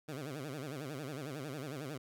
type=tone with vibrato; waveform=15% pulse; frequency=141.6 Hz; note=C#3; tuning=37 cents sharp; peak=-34 dBFS; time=0.08-1.98 s; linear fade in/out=10 ms; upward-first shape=sine; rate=11 Hz; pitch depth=190 cents each way; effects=none